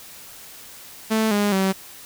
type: tone with pitch steps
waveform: sawtooth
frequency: 220 / 205.3 / 191.52 Hz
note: A3 / G#3 / G3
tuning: 0 / -20 / -40 cents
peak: -14 dBFS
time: 1.1-1.73 s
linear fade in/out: 20 ms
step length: 210 ms
effects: white hiss -42 dBFS RMS until 2.05 s